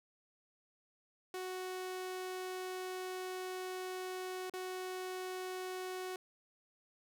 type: tone with dropouts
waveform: sawtooth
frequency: 370 Hz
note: F#4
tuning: in tune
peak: -36 dBFS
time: 1.34-6.16 s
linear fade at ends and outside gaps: 2 ms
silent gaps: 4.498-4.537 s
effects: none